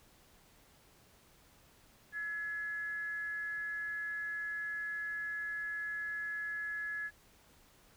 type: tone with frequency modulation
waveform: sine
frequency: 1696 Hz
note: G#6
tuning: 36 cents sharp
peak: -36 dBFS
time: 2.12-7.11 s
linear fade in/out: 50 ms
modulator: 366 Hz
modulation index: 0.23
effects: pink hiss -64 dBFS RMS until 7.96 s